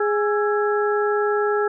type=harmonic tone with a mistuned harmonic; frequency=415.3 Hz; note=G#4; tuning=in tune; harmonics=1 / 2 / 3 / 4; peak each=-19 / -27 / -26 / -29 dBFS; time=0-1.68 s; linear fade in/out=5 ms; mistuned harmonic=3; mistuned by=+120 cents; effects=none